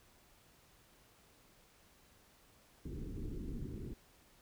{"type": "low-pass noise", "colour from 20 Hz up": "pink", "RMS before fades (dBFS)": -43, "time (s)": [2.85, 3.94], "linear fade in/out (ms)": 5, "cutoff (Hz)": 400, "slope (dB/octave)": 48, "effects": ["pink hiss -66 dBFS RMS until 4.41 s"]}